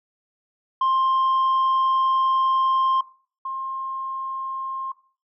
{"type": "tone pair in turn", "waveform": "sine", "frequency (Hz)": [1055, 1063], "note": ["C6", "C6"], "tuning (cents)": [14, 27], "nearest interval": "unison", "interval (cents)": 13, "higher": "second", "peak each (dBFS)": [-15, -26], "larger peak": "first", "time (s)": [[0.81, 3.01], [3.45, 4.92]], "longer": "first", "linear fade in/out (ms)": 5, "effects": ["noise-tail reverb RT60 0.4 s tail -18 dB re dry", "tanh soft clip ceiling -16 dBFS"]}